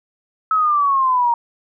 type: exponential sweep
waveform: sine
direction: down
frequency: 1300 to 932.3 Hz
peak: -13 dBFS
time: 0.51-1.34 s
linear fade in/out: 2 ms
effects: none